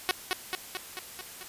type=tone with echo; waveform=5% pulse; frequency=370 Hz; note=F#4; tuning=in tune; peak=-12 dBFS; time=0.09-0.11 s; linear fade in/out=0 ms; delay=220 ms; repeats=6; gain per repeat=-3 dB; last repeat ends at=1.43 s; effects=white hiss -45 dBFS RMS until 1.48 s + resampled to 32000 Hz